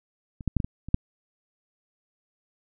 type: clicks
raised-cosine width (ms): 5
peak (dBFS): -26 / -12 / -10 / -14 / -18 / -24 / -6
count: 7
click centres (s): 0.408 / 0.477 / 0.567 / 0.602 / 0.645 / 0.886 / 0.944
effects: none